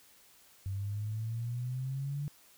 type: exponential sweep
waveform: sine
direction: up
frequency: 95.8 to 146.8 Hz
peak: -33 dBFS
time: 0.66-2.28 s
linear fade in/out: 0 ms
effects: white hiss -61 dBFS RMS until 2.57 s